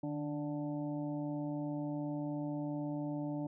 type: harmonic tone with a mistuned harmonic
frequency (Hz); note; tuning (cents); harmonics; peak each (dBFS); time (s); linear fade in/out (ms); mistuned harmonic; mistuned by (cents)
146.9; D3; +1; 1 / 2 / 4 / 5 / 6; -41 / -37 / -45 / -52 / -51; 0.03-3.47; 5; 1; +48
effects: none